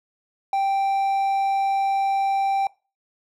triangle tone, 784 Hz, G5, in tune, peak -17 dBFS, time 0.53-2.67 s, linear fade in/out 2 ms, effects noise-tail reverb RT60 0.3 s tail -21 dB re dry

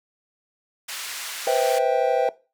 pink band-pass noise, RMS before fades -33 dBFS, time 0.88-1.79 s, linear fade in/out 10 ms, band 1600 to 13000 Hz, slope 12 dB/octave
triangle chord, C major seventh, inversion third, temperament just, 490.5 / 523.3 / 654.1 / 784.9 Hz, B4 / C5 / E5 / G5, -12 / 0 / -14 / +2 cents, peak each -22 dBFS, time 1.47-2.29 s, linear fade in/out 2 ms
effects noise-tail reverb RT60 0.3 s tail -19 dB re dry

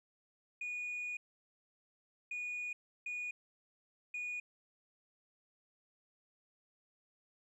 sine tone bursts at uneven times, 2456 Hz, D#7, 23 cents flat, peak -36 dBFS, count 4, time 0.61-1.17 / 2.31-2.73 / 3.06-3.31 / 4.14-4.4 s, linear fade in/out 5 ms, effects tanh soft clip ceiling -36 dBFS + 13-bit

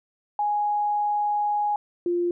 sine tone pair in turn, 830.6 / 349.2 Hz, G#5 / F4, 0 / 0 cents, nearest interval octave + minor third, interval 1500 cents, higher first, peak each -21 dBFS, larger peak neither, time 0.39-1.76 / 2.06-2.31 s, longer first, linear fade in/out 2 ms, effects none

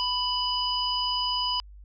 harmonic tone, 992 Hz, B5, 7 cents sharp, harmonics 1 / 3 / 5, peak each -29 / -29 / -29 dBFS, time 0-1.6 s, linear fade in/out 0 ms, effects added 50 Hz sine -44 dBFS peak until 1.84 s

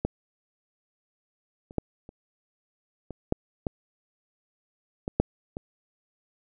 clicks, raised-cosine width 2 ms, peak -12 / -30 / -12 / -30 / -23 / -9 / -14 / -16 / -6 / -21 dBFS, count 10, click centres 0.05 / 1.709 / 1.783 / 2.091 / 3.107 / 3.324 / 3.668 / 5.079 / 5.2 / 5.569 s, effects none

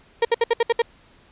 35% pulse tone bursts, 466.2 Hz, A#4, in tune, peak -13 dBFS, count 7, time 0.22-0.82 s, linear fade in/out 5 ms, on 30 ms, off 65 ms, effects pink hiss -54 dBFS RMS until 1.31 s + resampled to 8000 Hz

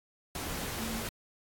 sine tone in noise, 224.9 Hz, A3, 38 cents sharp, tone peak -37 dBFS, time 0.79-1.01 s, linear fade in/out 2 ms, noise pink, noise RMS -37 dBFS, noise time 0.35-1.09 s, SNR -3 dB, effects AAC 64 kbps

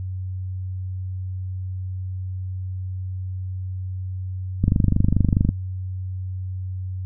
click train, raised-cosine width 5 ms, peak -5 dBFS, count 22, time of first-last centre 4.64-5.49 s, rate 24.7 Hz, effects noise-tail reverb RT60 0.1 s tail -22 dB re dry + added 93 Hz sine -26 dBFS peak until 7.05 s

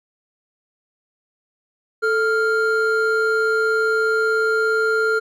triangle tone pair together, 440.2 / 1397.5 Hz, A4 / F6, +1 / +1 cents, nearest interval octave + minor sixth, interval 2000 cents, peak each -17 dBFS, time 2.02-5.2 s, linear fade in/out 20 ms, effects none

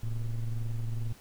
triangle ring-modulated tone, 62.1 Hz, B1, 10 cents sharp, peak -24 dBFS, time 0.03-1.13 s, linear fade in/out 5 ms, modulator 51 Hz, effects pink hiss -56 dBFS RMS until 1.2 s

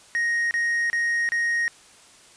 triangle tone bursts, 1871 Hz, A#6, 6 cents sharp, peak -19 dBFS, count 4, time 0.15-1.68 s, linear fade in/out 0 ms, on 360 ms, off 30 ms, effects white hiss -51 dBFS RMS until 2.36 s + resampled to 22050 Hz

